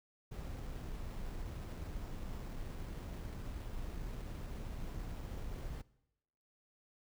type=noise with sample-and-hold; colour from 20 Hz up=brown; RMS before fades=-43 dBFS; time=0.31-5.82 s; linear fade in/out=10 ms; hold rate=6300 Hz; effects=noise-tail reverb RT60 0.9 s tail -21 dB re dry

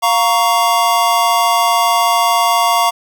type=chord; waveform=square; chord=Bb minor; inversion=second; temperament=just; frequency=699.2 / 932.3 / 1118.8 Hz; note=F5 / Bb5 / Db6; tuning=+2 / 0 / +16 cents; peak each=-16 dBFS; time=0.02-2.91 s; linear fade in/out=20 ms; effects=none

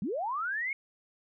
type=linear sweep; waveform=sine; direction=up; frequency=160.2 to 2217 Hz; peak=-30 dBFS; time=0.02-0.73 s; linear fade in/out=2 ms; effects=none

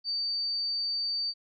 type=tone; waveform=sine; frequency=4604 Hz; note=D8; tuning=35 cents flat; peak=-28 dBFS; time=0.04-1.34 s; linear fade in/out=50 ms; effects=none

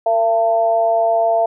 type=tone with amplitude modulation; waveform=sine; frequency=677 Hz; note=E5; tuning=46 cents sharp; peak=-9 dBFS; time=0.06-1.46 s; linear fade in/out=5 ms; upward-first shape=sine; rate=220 Hz; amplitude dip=70%; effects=none

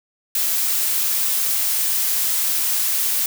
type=noise; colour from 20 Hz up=blue; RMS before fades=-20 dBFS; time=0.35-3.26 s; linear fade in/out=2 ms; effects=none

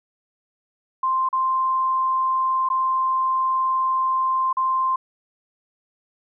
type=tone with dropouts; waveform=sine; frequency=1046.5 Hz; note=C6; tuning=in tune; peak=-18 dBFS; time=1.03-4.96 s; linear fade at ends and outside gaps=5 ms; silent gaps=1.289-1.328 / 2.689-2.7 / 4.529-4.569 s; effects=none

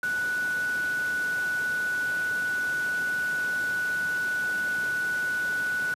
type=tone in noise; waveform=sine; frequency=1479 Hz; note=F#6; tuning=1 cent flat; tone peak=-25 dBFS; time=0.03-5.94 s; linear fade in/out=2 ms; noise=pink; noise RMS=-40 dBFS; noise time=0.03-5.94 s; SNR=+12 dB; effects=high-pass 150 Hz 12 dB/octave + resampled to 32000 Hz

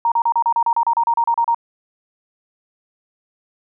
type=tone bursts; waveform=sine; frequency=932.3 Hz; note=A#5; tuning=in tune; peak=-13 dBFS; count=15; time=0.05-1.546 s; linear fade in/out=2 ms; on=68 ms; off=34 ms; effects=none

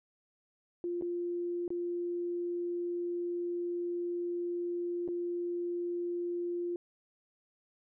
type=tone with dropouts; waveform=sine; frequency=348.8 Hz; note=F4; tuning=2 cents flat; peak=-32 dBFS; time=0.84-6.76 s; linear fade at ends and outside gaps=1 ms; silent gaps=1.012-1.022 / 1.679-1.704 / 5.078-5.086 s; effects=none

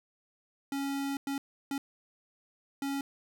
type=tone bursts at uneven times; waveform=square; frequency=277.2 Hz; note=C#4; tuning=in tune; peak=-32 dBFS; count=4; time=0.72-1.17 / 1.27-1.38 / 1.71-1.78 / 2.82-3.01 s; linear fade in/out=2 ms; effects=none

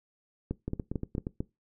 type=two click trains; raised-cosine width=3 ms; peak=-18 / -20 dBFS; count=5 / 6; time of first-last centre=0.51-1.405 / 0.68-1.269 s; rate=4.47 / 8.49 Hz; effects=noise-tail reverb RT60 0.2 s tail -20 dB re dry

